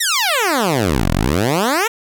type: exponential two-way sweep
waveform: 10% pulse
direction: down then up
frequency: 1978 to 38.8 to 479.4 Hz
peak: -6 dBFS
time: 0-1.88 s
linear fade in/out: 10 ms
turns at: 1.11 s
effects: none